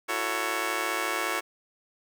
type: chord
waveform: 10% pulse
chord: F# minor seventh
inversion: third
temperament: just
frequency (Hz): 333 / 370 / 444 / 555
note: E4 / F#4 / A4 / C#5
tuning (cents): +18 / 0 / +16 / +2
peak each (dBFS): -26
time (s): 0.08-1.41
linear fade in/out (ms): 20
effects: none